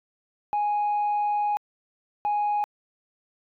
sine tone bursts at uneven times, 830 Hz, G#5, 1 cent flat, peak -20 dBFS, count 2, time 0.53-1.57 / 2.25-2.64 s, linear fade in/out 0 ms, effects tanh soft clip ceiling -20 dBFS

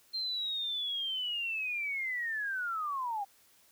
sine linear sweep, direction down, 4186 to 776 Hz, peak -32 dBFS, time 0.13-3.25 s, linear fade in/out 20 ms, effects white hiss -64 dBFS RMS until 3.71 s

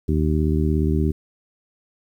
harmonic tone, 77.1 Hz, D#2, 15 cents flat, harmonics 1 / 2 / 3 / 4 / 5, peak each -20 / -23 / -25 / -26 / -27 dBFS, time 0.08-1.12 s, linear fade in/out 10 ms, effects 9-bit

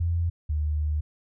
sine tone pair in turn, 84.9 / 75.64 Hz, F2 / D#2, -48 / -48 cents, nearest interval major second, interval 200 cents, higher first, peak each -22 / -23 dBFS, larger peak first, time 0-0.3 / 0.49-1.01 s, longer second, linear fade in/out 10 ms, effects none

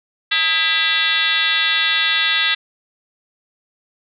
sine tone with frequency modulation, 2710 Hz, E7, 47 cents sharp, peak -14 dBFS, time 0.31-2.55 s, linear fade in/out 10 ms, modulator 361 Hz, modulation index 3.4, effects none

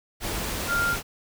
sine tone in noise, 1396.9 Hz, F6, in tune, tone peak -22 dBFS, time 0.67-0.97 s, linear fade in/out 50 ms, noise pink, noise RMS -30 dBFS, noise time 0.2-1.03 s, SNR +5 dB, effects none

